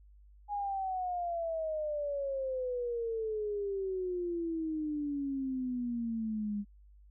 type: exponential sweep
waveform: sine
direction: down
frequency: 830.6 to 201.9 Hz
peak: -32 dBFS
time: 0.48-6.65 s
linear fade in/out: 50 ms
effects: added 50 Hz sine -55 dBFS peak until 7.1 s